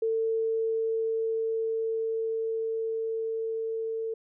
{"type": "tone with level ramp", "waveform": "sine", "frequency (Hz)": 448.4, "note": "A4", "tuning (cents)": 33, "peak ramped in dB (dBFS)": [-24, -29], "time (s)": [0.02, 4.14], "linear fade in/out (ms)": 5, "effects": []}